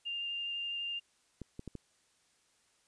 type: tone with vibrato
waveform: sine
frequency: 2800 Hz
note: F7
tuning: 4 cents sharp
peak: -35 dBFS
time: 0.05-1 s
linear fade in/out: 20 ms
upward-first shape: sine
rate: 12 Hz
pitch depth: 9 cents each way
type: clicks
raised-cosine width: 3 ms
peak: -29 dBFS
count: 4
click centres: 1.417 / 1.594 / 1.677 / 1.753 s
effects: white hiss -71 dBFS RMS until 2.87 s + resampled to 22050 Hz